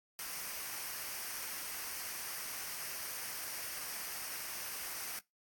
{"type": "noise with comb filter", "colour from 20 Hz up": "white", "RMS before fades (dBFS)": -42, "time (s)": [0.19, 5.19], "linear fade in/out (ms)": 0, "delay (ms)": 0.27, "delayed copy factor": -0.5, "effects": ["noise-tail reverb RT60 0.2 s tail -23 dB re dry", "AAC 64 kbps"]}